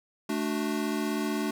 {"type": "chord", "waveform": "square", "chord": "D major", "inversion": "second", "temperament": "equal with one note detuned", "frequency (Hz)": [217.7, 293.7, 370], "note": ["A3", "D4", "F#4"], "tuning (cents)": [-18, 0, 0], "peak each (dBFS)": [-32, -32, -35], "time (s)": [0.29, 1.51], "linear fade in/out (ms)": 5, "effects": []}